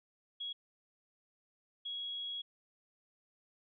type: tone bursts at uneven times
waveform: sine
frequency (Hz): 3322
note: G#7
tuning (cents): 0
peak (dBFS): -38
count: 2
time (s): 0.4-0.53 / 1.85-2.42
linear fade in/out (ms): 10
effects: none